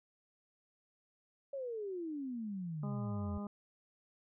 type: exponential sweep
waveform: sine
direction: down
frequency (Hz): 566 to 82.41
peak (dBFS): -38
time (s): 1.53-3.38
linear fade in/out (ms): 5
type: harmonic tone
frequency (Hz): 204.3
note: G#3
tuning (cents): -28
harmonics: 1 / 2 / 3 / 4 / 5 / 6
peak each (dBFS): -39 / -51 / -51 / -54 / -55 / -53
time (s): 2.83-3.47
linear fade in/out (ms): 2
effects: none